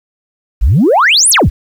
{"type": "exponential two-way sweep", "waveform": "sine", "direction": "up then down", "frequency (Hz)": [43.65, 11840, 43.65], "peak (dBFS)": -4, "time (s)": [0.61, 1.5], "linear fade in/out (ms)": 20, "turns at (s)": 1.3, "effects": ["tanh soft clip ceiling -2 dBFS", "7-bit"]}